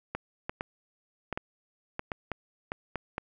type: clicks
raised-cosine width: 0.5 ms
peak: -17 dBFS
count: 11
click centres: 0.15 / 0.495 / 0.609 / 1.327 / 1.375 / 1.994 / 2.118 / 2.317 / 2.719 / 2.957 / 3.181 s
effects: none